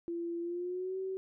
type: tone with pitch glide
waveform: sine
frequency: 340.4 to 379.9 Hz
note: F4 to F#4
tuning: -44 to +46 cents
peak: -34 dBFS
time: 0.08-1.17 s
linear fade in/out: 0 ms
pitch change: +190 cents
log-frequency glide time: 0.41-0.98 s
effects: none